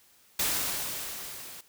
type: noise with level ramp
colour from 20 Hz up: white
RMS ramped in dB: -27 to -45 dBFS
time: 0.39-1.61 s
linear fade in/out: 5 ms
effects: white hiss -61 dBFS RMS until 1.68 s

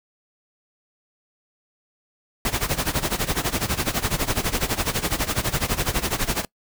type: noise with tremolo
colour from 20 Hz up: pink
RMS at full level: -21 dBFS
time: 2.45-6.45 s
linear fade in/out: 2 ms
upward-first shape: sine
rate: 12 Hz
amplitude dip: 85%
effects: noise-tail reverb RT60 0.1 s tail -24 dB re dry

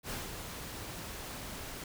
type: noise with ADSR envelope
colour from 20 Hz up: pink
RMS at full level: -38 dBFS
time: 0.03-1.84 s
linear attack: 72 ms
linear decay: 190 ms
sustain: -5 dB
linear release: 3 ms
effects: none

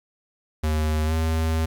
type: tone with pitch glide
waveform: square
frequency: 77.4 to 80.31 Hz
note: D#2 to E2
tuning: -9 to -45 cents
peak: -21 dBFS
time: 0.63-1.66 s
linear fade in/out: 10 ms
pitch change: +64 cents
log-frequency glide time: 1.05-1.13 s
effects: 9-bit

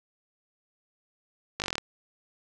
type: slowing click train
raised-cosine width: 0.2 ms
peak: -12 dBFS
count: 9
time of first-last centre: 1.6-1.781 s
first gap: 19 ms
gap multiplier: 1.05
effects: none

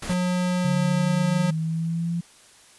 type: noise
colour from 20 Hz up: pink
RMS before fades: -33 dBFS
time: 0.02-0.14 s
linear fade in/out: 5 ms
type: tone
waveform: square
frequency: 180.4 Hz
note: F#3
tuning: 44 cents flat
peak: -22 dBFS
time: 0.09-1.51 s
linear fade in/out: 10 ms
type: linear sweep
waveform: sine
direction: up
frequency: 142.2 to 171.5 Hz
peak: -23 dBFS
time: 0.64-2.21 s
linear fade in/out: 10 ms
effects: white hiss -52 dBFS RMS until 2.78 s + resampled to 24000 Hz

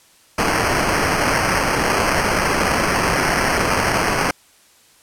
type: noise with sample-and-hold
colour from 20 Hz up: blue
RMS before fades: -18 dBFS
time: 0.38-4.31 s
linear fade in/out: 5 ms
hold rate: 3675 Hz
effects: white hiss -52 dBFS RMS until 5.02 s + low-pass 11000 Hz 12 dB/octave

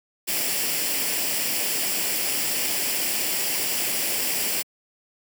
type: noise with comb filter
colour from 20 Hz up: white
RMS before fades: -25 dBFS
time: 0.27-4.63 s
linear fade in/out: 20 ms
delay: 0.39 ms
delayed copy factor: +0.55
effects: high-pass 200 Hz 12 dB/octave

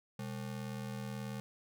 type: ring-modulated tone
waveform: square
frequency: 164.81 Hz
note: E3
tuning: in tune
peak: -37 dBFS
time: 0.19-1.4 s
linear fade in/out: 0 ms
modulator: 39.2 Hz
effects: none

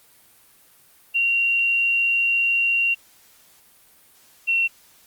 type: tone pair in turn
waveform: sine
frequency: 2757 / 2722 Hz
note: F7 / F7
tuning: -23 / -45 cents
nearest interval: unison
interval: 22 cents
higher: first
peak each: -17 dBFS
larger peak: neither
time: 1.14-2.95 / 4.47-4.68 s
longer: first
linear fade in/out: 20 ms
effects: white hiss -54 dBFS RMS until 5.06 s + Opus 32 kbps

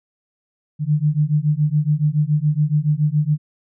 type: beating tone pair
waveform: sine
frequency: 146.83 / 153.93 Hz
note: D3 / D#3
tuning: 0 / -18 cents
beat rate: 7.1 Hz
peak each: -18 dBFS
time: 0.79-3.38 s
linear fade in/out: 50 ms
effects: none

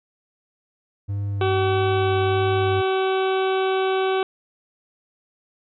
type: tone with vibrato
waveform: triangle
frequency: 99.6 Hz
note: G2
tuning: 28 cents sharp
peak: -21 dBFS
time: 1.08-2.82 s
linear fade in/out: 20 ms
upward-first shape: sine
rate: 1.6 Hz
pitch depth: 24 cents each way
type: harmonic tone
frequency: 380.4 Hz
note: F#4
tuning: 48 cents sharp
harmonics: 1 / 2 / 3 / 4 / 6 / 7 / 8 / 9 / 10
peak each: -20 / -26 / -30 / -32 / -36 / -37 / -38 / -39 / -40 dBFS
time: 1.41-4.23 s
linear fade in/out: 2 ms
effects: none

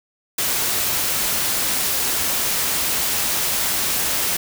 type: noise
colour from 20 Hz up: white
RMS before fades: -21 dBFS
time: 0.38-4.37 s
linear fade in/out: 5 ms
effects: none

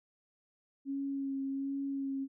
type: tone with vibrato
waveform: sine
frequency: 273.9 Hz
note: C#4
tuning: 21 cents flat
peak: -33 dBFS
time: 0.85-2.28 s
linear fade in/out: 50 ms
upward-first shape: sine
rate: 1.3 Hz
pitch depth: 18 cents each way
effects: none

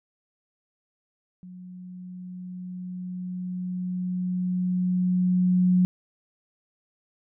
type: tone with level ramp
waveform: sine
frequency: 181.6 Hz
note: F#3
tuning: 32 cents flat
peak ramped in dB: -40 to -16 dBFS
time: 1.43-5.85 s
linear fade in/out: 0 ms
effects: none

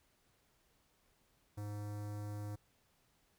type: tone with notch filter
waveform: square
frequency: 103.8 Hz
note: G#2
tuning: in tune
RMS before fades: -43 dBFS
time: 1.57-2.56 s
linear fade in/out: 10 ms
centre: 2900 Hz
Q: 0.53
effects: pink hiss -74 dBFS RMS until 3.38 s

